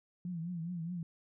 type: tone with vibrato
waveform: sine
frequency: 171 Hz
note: F3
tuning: 36 cents flat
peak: -36 dBFS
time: 0.25-1.03 s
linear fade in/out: 2 ms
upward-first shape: triangle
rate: 4.8 Hz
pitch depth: 120 cents each way
effects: none